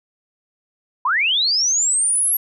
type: linear sweep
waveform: sine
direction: up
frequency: 926 to 11580 Hz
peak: -15 dBFS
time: 1.05-2.37 s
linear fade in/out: 5 ms
effects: none